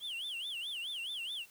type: tone with vibrato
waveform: triangle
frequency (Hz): 3109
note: G7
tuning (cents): -15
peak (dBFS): -36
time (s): 0-1.46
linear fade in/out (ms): 50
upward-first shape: sine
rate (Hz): 4.7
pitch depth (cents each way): 240
effects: white hiss -61 dBFS RMS until 1.5 s